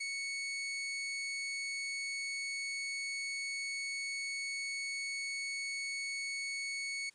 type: tone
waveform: sawtooth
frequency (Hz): 2217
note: C#7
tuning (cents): 0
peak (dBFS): -33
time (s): 0-7.1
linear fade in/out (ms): 10
effects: white hiss -66 dBFS RMS until 7.14 s + resampled to 22050 Hz